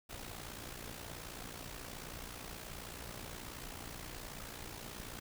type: noise with amplitude modulation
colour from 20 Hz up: pink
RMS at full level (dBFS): -44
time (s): 0.09-5.2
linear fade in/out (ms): 10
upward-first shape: sine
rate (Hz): 58.7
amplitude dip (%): 65
effects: none